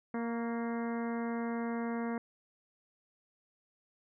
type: harmonic tone with a mistuned harmonic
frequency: 233.1 Hz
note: A#3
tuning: in tune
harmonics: 1 / 2 / 3 / 4 / 5 / 6 / 7 / 8 / 9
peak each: -34 / -40 / -44 / -46 / -48 / -50 / -51 / -52 / -53 dBFS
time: 0.14-2.18 s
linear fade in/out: 2 ms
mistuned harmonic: 5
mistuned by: -35 cents
effects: none